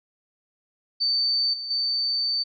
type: tone with level steps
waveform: sine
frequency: 4563 Hz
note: C#8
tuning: 49 cents sharp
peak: -20 / -30 / -22 dBFS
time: 1-2.44 s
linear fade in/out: 20 ms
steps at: 1.53 / 1.7 s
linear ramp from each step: 10 ms
effects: none

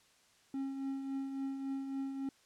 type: tone with tremolo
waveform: triangle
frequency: 271.1 Hz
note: C#4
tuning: 38 cents flat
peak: -32 dBFS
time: 0.54-2.29 s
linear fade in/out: 2 ms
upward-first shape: triangle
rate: 3.6 Hz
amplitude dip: 50%
effects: white hiss -67 dBFS RMS until 2.45 s + low-pass 8000 Hz 12 dB/octave

